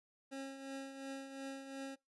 25% pulse tone with tremolo, 271 Hz, C#4, 39 cents flat, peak -38 dBFS, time 0.31-1.96 s, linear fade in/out 20 ms, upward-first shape triangle, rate 2.8 Hz, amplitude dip 60%, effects noise-tail reverb RT60 0.2 s tail -23 dB re dry + resampled to 24000 Hz

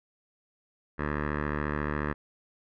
10% pulse tone with low-pass filter, 74.2 Hz, D2, 18 cents sharp, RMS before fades -31 dBFS, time 0.98-2.14 s, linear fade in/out 20 ms, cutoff 1600 Hz, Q 4, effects none

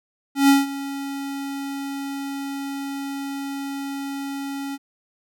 square tone with ADSR envelope, 277.2 Hz, C#4, in tune, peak -11 dBFS, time 0.35-4.78 s, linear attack 140 ms, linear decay 170 ms, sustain -17 dB, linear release 38 ms, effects none

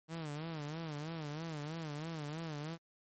sawtooth tone with vibrato, 155.56 Hz, D#3, in tune, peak -36 dBFS, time 0.08-2.78 s, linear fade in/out 50 ms, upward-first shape sine, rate 3.1 Hz, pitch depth 120 cents each way, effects MP3 32 kbps

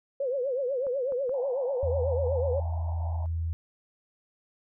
sine tone with vibrato, 523.3 Hz, C5, in tune, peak -26 dBFS, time 0.2-2.6 s, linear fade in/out 5 ms, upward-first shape triangle, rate 8.1 Hz, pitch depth 170 cents each way
clicks, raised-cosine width 1 ms, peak -31 dBFS, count 3, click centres 0.868 / 1.122 / 1.294 s
pink band-pass noise, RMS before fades -44 dBFS, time 1.34-3.26 s, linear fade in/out 0 ms, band 600 to 950 Hz, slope 96 dB/octave
sine tone, 82.41 Hz, E2, in tune, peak -27 dBFS, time 1.83-3.53 s, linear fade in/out 0 ms
effects none

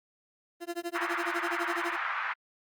30% pulse tone with tremolo, 343.8 Hz, F4, 27 cents flat, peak -28 dBFS, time 0.6-1.97 s, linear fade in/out 50 ms, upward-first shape sine, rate 12 Hz, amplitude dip 100%
white band-pass noise, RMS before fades -33 dBFS, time 0.94-2.34 s, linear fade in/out 20 ms, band 980 to 1800 Hz, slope 24 dB/octave
effects Opus 32 kbps

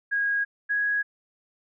sine tone pair in turn, 1641 / 1661 Hz, G#6 / G#6, -21 / 0 cents, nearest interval unison, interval 21 cents, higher second, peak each -22 dBFS, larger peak neither, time 0.11-0.45 / 0.69-1.03 s, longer neither, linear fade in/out 20 ms, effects none

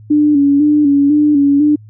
sine tone with vibrato, 290 Hz, D4, 22 cents flat, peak -7 dBFS, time 0.1-1.76 s, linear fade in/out 10 ms, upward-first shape square, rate 2 Hz, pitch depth 46 cents each way, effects added 107 Hz sine -35 dBFS peak until 1.89 s

